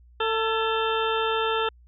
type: harmonic tone with a mistuned harmonic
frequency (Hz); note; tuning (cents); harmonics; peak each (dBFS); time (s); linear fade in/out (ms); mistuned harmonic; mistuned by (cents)
446.4; A4; +25; 1 / 2 / 3 / 4 / 6 / 7 / 8; -26 / -29 / -28 / -34 / -34 / -35 / -34; 0.2-1.69; 5; 4; -59
effects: added 60 Hz sine -50 dBFS peak until 1.87 s